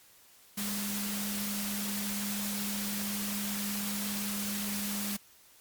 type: tone in noise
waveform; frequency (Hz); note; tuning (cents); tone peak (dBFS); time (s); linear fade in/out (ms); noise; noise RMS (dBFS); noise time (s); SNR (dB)
sine; 203.8; G#3; -32; -35; 0.57-5.17; 10; white; -36; 0.57-5.17; -2
effects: white hiss -59 dBFS RMS until 5.6 s + MP3 96 kbps